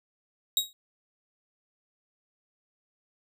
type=tone with exponential decay; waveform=sawtooth; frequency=3799 Hz; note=A#7; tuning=32 cents sharp; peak=-16 dBFS; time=0.57-0.73 s; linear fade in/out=1 ms; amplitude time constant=33 ms; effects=none